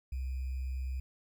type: tone with sample-and-hold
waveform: sine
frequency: 64.9 Hz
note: C2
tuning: 13 cents flat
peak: -33 dBFS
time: 0.12-1 s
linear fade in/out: 5 ms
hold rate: 2450 Hz
effects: none